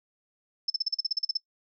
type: tone bursts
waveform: sine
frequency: 5274 Hz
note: E8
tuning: in tune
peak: -23 dBFS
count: 12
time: 0.68-1.372 s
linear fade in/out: 5 ms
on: 21 ms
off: 40 ms
effects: noise-tail reverb RT60 0.1 s tail -23 dB re dry